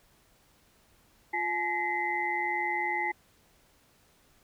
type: tone cluster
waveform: sine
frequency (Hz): 350.9 / 850 / 1906 / 2048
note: F4 / G#5 / A#6 / C7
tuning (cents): +8 / +40 / +38 / -38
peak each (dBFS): -38 / -31 / -38 / -31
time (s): 1.33-3.12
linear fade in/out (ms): 10
effects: pink hiss -64 dBFS RMS until 4.43 s